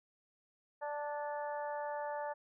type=harmonic tone with a mistuned harmonic; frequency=293.7 Hz; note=D4; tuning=in tune; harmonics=2 / 3 / 4 / 5 / 6; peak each=-40 / -40 / -51 / -52 / -50 dBFS; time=0.81-2.34 s; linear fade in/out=20 ms; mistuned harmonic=6; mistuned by=-20 cents; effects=none